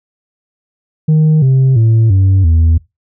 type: tone with pitch steps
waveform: sine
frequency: 155.56 / 132.33 / 112.57 / 95.76 / 81.46 Hz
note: D#3 / C3 / A2 / G2 / E2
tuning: 0 / +20 / +40 / -40 / -20 cents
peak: -3 dBFS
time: 1.08-2.78 s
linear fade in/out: 10 ms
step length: 340 ms
effects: noise-tail reverb RT60 0.2 s tail -22 dB re dry + tanh soft clip ceiling -5 dBFS